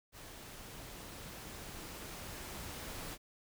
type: noise with level ramp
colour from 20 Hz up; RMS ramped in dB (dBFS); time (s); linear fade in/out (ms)
pink; -51 to -44; 0.12-3.18; 50
effects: none